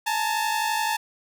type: tone pair together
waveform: sawtooth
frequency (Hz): 854 / 905.7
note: G#5 / A5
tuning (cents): +48 / +50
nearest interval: minor second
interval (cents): 102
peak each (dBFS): -22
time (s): 0.06-0.97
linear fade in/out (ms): 10
effects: none